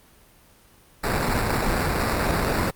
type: noise with sample-and-hold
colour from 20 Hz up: pink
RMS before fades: -23 dBFS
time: 1.03-2.71 s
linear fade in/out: 10 ms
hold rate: 3150 Hz
effects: pink hiss -54 dBFS RMS until 2.75 s + Opus 32 kbps